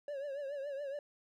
triangle tone with vibrato, 562 Hz, C#5, 24 cents sharp, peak -36 dBFS, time 0.08-0.99 s, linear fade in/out 2 ms, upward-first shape triangle, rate 7.1 Hz, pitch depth 99 cents each way, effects none

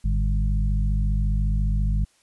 harmonic tone with a mistuned harmonic, 50.1 Hz, G1, 38 cents sharp, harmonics 1 / 2 / 3 / 4, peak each -20 / -28 / -30 / -33 dBFS, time 0.04-2.05 s, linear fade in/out 10 ms, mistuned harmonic 2, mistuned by +76 cents, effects white hiss -62 dBFS RMS until 2.22 s + resampled to 24000 Hz

